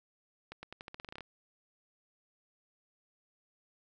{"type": "accelerating click train", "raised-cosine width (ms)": 0.3, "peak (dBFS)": -28, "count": 13, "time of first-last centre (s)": [0.52, 1.207], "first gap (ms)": 110, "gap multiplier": 0.87, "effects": []}